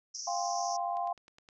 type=band-pass noise; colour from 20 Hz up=pink; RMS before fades=-41 dBFS; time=0.14-0.77 s; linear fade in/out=10 ms; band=5300 to 6200 Hz; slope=96 dB/octave
type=chord; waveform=sine; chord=F suspended second; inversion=none; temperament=equal with one note detuned; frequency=698.5 / 793.6 / 1046.5 Hz; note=F5 / G5 / C6; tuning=0 / +21 / 0 cents; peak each=-33 / -35 / -38 dBFS; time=0.27-1.13 s; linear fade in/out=5 ms
type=click train; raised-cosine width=0.2 ms; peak=-37 dBFS; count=6; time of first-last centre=0.97-1.488 s; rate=9.65 Hz
effects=none